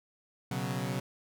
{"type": "chord", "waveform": "sawtooth", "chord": "B suspended second", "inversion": "none", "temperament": "equal", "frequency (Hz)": [123.47, 138.59, 185], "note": ["B2", "C#3", "F#3"], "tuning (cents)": [0, 0, 0], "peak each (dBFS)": -32, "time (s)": [0.51, 1], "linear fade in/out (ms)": 5, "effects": []}